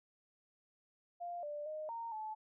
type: tone with pitch steps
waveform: sine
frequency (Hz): 698 / 590 / 617 / 923 / 866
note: F5 / D5 / D#5 / A#5 / A5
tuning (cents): -1 / +8 / -15 / -17 / -28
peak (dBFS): -40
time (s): 1.2-2.35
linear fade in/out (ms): 20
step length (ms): 230
effects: none